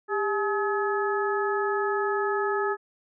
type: harmonic tone with a mistuned harmonic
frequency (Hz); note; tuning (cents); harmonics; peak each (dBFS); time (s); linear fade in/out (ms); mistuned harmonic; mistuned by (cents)
425.6; G#4; +42; 1 / 2 / 3 / 4; -26 / -31 / -30 / -32; 0.08-2.77; 50; 1; -98
effects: none